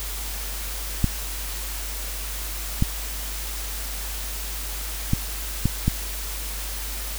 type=clicks; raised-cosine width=5 ms; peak=-6 dBFS; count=5; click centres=1.043 / 2.824 / 5.134 / 5.656 / 5.88 s; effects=added 50 Hz sine -31 dBFS peak until 7.18 s + white hiss -33 dBFS RMS until 7.18 s